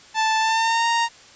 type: tone with pitch glide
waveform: sawtooth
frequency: 880 to 929.1 Hz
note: A5 to A#5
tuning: 0 to -6 cents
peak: -14 dBFS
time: 0.14-1.09 s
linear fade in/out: 50 ms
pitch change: +94 cents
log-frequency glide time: 0.39-0.87 s
effects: white hiss -47 dBFS RMS until 1.35 s + resampled to 16000 Hz